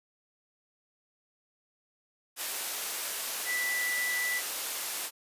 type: tone in noise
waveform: sine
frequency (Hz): 1975.5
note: B6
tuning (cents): 0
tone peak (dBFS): -29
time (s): 3.45-4.42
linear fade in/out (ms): 50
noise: white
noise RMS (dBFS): -34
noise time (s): 2.36-5.11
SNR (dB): +2
effects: high-pass 400 Hz 12 dB/octave + resampled to 32000 Hz